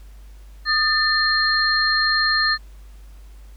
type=tone cluster; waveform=sine; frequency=1232 / 1782 / 4207 Hz; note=D#6 / A6 / C8; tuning=-17 / +22 / +9 cents; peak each=-24 / -19 / -20 dBFS; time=0.65-2.58 s; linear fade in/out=50 ms; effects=added 50 Hz sine -39 dBFS peak until 3.56 s + pink hiss -56 dBFS RMS until 3.56 s